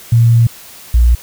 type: tone pair in turn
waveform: sine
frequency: 116.54 / 59.13 Hz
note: A#2 / A#1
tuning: 0 / +25 cents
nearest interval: octave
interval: 1175 cents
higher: first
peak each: -5 dBFS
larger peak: neither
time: 0.12-0.47 / 0.94-1.15 s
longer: first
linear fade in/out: 5 ms
effects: white hiss -36 dBFS RMS until 1.22 s